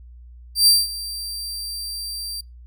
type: tone with ADSR envelope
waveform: sawtooth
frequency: 4699 Hz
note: D8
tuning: in tune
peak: -7 dBFS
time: 0.55-2.41 s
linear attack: 120 ms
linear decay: 200 ms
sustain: -18 dB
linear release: 7 ms
effects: noise-tail reverb RT60 0.2 s tail -26 dB re dry + added 60 Hz sine -40 dBFS peak until 2.66 s